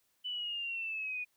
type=linear sweep; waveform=sine; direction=down; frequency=2998 to 2454 Hz; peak=-35 dBFS; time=0.24-1.25 s; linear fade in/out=20 ms; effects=white hiss -75 dBFS RMS until 1.36 s